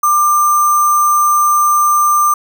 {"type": "tone with sample-and-hold", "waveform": "sine", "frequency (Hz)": 1190, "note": "D6", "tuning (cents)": 22, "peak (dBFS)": -8, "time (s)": [0.03, 2.34], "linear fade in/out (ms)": 5, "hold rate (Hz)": 7350, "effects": []}